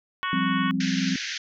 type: harmonic tone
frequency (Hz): 370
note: F#4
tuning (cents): 0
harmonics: 3 / 4 / 5 / 6 / 7 / 8 / 9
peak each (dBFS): -28 / -32 / -33 / -37 / -40 / -37 / -38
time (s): 0.23-0.71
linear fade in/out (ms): 0
type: chord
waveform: sine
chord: F suspended second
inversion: none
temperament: equal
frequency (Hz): 174.61 / 196 / 261.6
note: F3 / G3 / C4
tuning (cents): 0 / 0 / 0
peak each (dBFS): -28 / -27 / -26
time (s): 0.33-1.16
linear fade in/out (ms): 2
type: band-pass noise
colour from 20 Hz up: pink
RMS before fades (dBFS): -32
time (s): 0.8-1.38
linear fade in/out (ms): 5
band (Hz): 1500 to 6400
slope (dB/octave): 96
effects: none